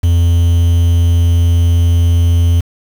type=tone with quantisation; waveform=triangle; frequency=85.3 Hz; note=F2; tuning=40 cents flat; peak=-5 dBFS; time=0.03-2.61 s; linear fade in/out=10 ms; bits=5; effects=none